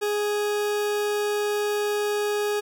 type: tone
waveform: 40% pulse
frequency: 415.3 Hz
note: G#4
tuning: in tune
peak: -22 dBFS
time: 0.01-2.61 s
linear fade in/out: 20 ms
effects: none